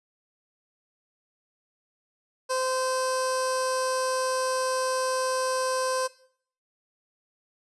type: tone with notch filter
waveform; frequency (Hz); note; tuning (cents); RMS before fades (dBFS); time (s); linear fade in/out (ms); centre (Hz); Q
15% pulse; 517; C5; -21; -27; 2.49-6.08; 20; 2000; 0.98
effects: noise-tail reverb RT60 0.6 s tail -19 dB re dry + resampled to 24000 Hz